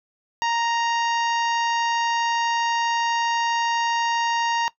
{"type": "harmonic tone", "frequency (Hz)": 932.3, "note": "A#5", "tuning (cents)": 0, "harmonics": [1, 2, 3, 4, 5, 6, 7], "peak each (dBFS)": [-21, -29, -30, -37, -37, -38, -41], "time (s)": [0.42, 4.68], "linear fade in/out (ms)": 0, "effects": ["noise-tail reverb RT60 0.1 s tail -18 dB re dry"]}